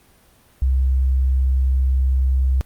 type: tone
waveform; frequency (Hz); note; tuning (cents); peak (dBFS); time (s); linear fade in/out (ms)
sine; 65.41; C2; 0; -14; 0.62-2.61; 0
effects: pink hiss -54 dBFS RMS until 2.65 s + Opus 32 kbps